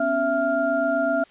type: tone cluster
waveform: sine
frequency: 251.3 / 279.2 / 665 / 1399 Hz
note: B3 / C#4 / E5 / F6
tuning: +30 / +13 / +15 / +3 cents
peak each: -30 / -27 / -21 / -27 dBFS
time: 0-1.24 s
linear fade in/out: 5 ms
effects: white hiss -53 dBFS RMS until 1.3 s + resampled to 8000 Hz